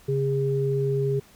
sine tone pair together, 137.4 / 407.6 Hz, C#3 / G#4, -15 / -32 cents, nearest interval octave + perfect fifth, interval 1883 cents, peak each -24 dBFS, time 0.08-1.2 s, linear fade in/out 10 ms, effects pink hiss -54 dBFS RMS until 1.35 s

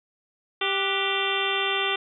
harmonic tone with a mistuned harmonic, 392.3 Hz, G4, 1 cent sharp, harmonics 1 / 2 / 3 / 4 / 5 / 6 / 7 / 8 / 9, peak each -30 / -33 / -31 / -34 / -32 / -33 / -30 / -31 / -31 dBFS, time 0.61-1.96 s, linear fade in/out 5 ms, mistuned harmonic 4, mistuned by -100 cents, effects none

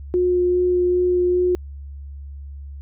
sine tone with vibrato, 358.6 Hz, F4, 46 cents sharp, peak -15 dBFS, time 0.14-1.55 s, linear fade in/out 0 ms, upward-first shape sine, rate 2.5 Hz, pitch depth 9 cents each way, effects added 70 Hz sine -32 dBFS peak until 2.81 s

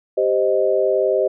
sine chord, C minor, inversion second, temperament equal, 392 / 523.3 / 622.3 Hz, G4 / C5 / Eb5, 0 / 0 / 0 cents, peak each -19 dBFS, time 0.17-1.28 s, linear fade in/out 10 ms, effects none

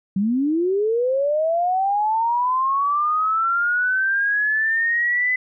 sine linear sweep, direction up, 185 to 2020 Hz, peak -17 dBFS, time 0.16-5.36 s, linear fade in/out 5 ms, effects none

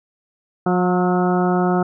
harmonic tone with a mistuned harmonic, 180 Hz, F#3, 47 cents flat, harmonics 1 / 2 / 3 / 4 / 5 / 6 / 7 / 8, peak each -18 / -20 / -29 / -22 / -29 / -33 / -27 / -33 dBFS, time 0.66-1.83 s, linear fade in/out 5 ms, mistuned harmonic 7, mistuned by +37 cents, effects none

